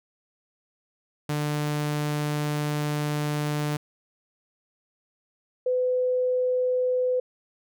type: tone pair in turn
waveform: sawtooth / sine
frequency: 148.7 / 503.9 Hz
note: D3 / B4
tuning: +22 / +35 cents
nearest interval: octave + major sixth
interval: 2113 cents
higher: second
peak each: -21 dBFS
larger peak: neither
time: 1.29-3.77 / 5.66-7.2 s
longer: first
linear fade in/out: 5 ms
effects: none